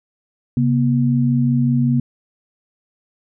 sine tone pair together, 134.7 / 240 Hz, C#3 / B3, -49 / -49 cents, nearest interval minor seventh, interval 1000 cents, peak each -16 dBFS, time 0.57-2 s, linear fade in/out 2 ms, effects none

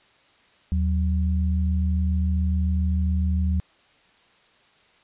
sine tone pair together, 77.84 / 185 Hz, D#2 / F#3, +1 / 0 cents, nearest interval octave + minor third, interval 1499 cents, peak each -20 / -27 dBFS, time 0.72-3.6 s, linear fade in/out 0 ms, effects white hiss -58 dBFS RMS until 5.03 s + resampled to 8000 Hz

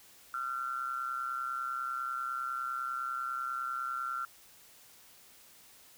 sine tone with amplitude modulation, 1367 Hz, F6, 37 cents flat, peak -30 dBFS, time 0.34-4.25 s, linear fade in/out 2 ms, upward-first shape sine, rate 130 Hz, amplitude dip 70%, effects white hiss -58 dBFS RMS until 5.97 s

